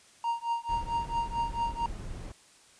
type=tone with tremolo; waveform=triangle; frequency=932.3 Hz; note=A#5; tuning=in tune; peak=-23 dBFS; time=0.24-1.86 s; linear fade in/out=2 ms; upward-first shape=triangle; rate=4.5 Hz; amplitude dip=100%
type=noise; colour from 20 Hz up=brown; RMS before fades=-39 dBFS; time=0.69-2.32 s; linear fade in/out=2 ms
effects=white hiss -58 dBFS RMS until 2.79 s + resampled to 22050 Hz